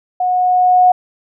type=tone with level ramp; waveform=sine; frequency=729 Hz; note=F#5; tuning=26 cents flat; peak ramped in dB=-13 to -5 dBFS; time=0.2-0.92 s; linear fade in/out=5 ms; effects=none